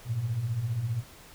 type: beating tone pair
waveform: sine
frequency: 103.6 / 118.6 Hz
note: G#2 / A#2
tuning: -4 / +30 cents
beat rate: 15 Hz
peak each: -35 / -28 dBFS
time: 0.05-1.04 s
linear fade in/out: 50 ms
effects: pink hiss -51 dBFS RMS until 1.34 s